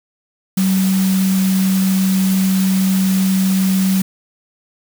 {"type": "tone in noise", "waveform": "sine", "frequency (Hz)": 190, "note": "F#3", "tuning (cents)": 46, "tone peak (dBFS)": -12, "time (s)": [0.57, 4.02], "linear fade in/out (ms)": 5, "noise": "white", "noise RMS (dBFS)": -26, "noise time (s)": [0.57, 4.02], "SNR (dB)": 11, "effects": []}